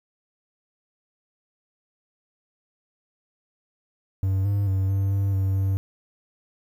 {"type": "tone with pitch steps", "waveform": "triangle", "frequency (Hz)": [95.8, 100.8, 95.6, 97.6, 98.5, 96.1, 96.7], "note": ["G2", "G2", "G2", "G2", "G2", "G2", "G2"], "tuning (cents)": [-39, 49, -43, -7, 9, -34, -23], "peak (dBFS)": -18, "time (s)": [4.23, 5.77], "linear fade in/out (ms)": 0, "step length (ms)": 220, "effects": ["9-bit"]}